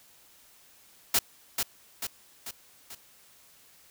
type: noise with echo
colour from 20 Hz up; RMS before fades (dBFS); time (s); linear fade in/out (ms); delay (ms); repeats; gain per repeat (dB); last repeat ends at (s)
white; -23; 1.14-1.19; 5; 440; 4; -5; 2.95
effects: white hiss -58 dBFS RMS until 3.9 s